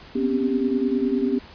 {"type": "tone cluster", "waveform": "sine", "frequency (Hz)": [246.5, 256.5, 275.9, 394.8], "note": ["B3", "C4", "C#4", "G4"], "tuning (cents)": [-3, -34, -8, 12], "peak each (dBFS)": -25, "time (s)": [0.15, 1.39], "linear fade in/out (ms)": 10, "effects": ["pink hiss -45 dBFS RMS until 1.54 s", "resampled to 11025 Hz"]}